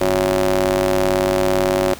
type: ring-modulated tone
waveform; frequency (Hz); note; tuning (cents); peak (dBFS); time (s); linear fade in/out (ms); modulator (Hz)
sawtooth; 98; G2; 0; -8; 0.01-1.94; 0; 461
effects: pink hiss -37 dBFS RMS until 1.99 s